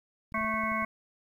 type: clicks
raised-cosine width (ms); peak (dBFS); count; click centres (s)
5; -36; 8; 0.322 / 0.378 / 0.412 / 0.446 / 0.541 / 0.637 / 0.718 / 0.825
type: harmonic tone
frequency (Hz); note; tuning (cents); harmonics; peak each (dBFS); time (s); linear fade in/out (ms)
219.8; A3; -2; 1 / 3 / 5 / 7 / 9 / 10; -35 / -37 / -31 / -39 / -39 / -34; 0.34-0.85; 5
effects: 10-bit